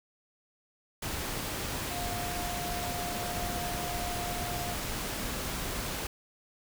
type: tone in noise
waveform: sine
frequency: 706 Hz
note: F5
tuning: 19 cents sharp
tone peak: -37 dBFS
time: 1.9-4.74 s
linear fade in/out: 5 ms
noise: pink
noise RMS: -35 dBFS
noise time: 1.02-6.07 s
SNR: -5 dB
effects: none